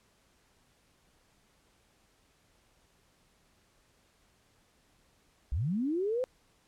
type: linear sweep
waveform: sine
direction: up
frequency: 55 to 523.3 Hz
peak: -28 dBFS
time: 5.52-6.24 s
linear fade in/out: 0 ms
effects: pink hiss -68 dBFS RMS until 6.67 s + low-pass 11000 Hz 12 dB/octave